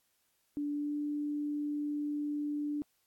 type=tone with pitch glide; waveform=sine; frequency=291.2 to 294.1 Hz; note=D4 to D4; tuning=-15 to +3 cents; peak=-32 dBFS; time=0.57-2.82 s; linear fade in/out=0 ms; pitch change=+18 cents; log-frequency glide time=0.71-0.95 s; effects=white hiss -75 dBFS RMS until 3.06 s + AAC 64 kbps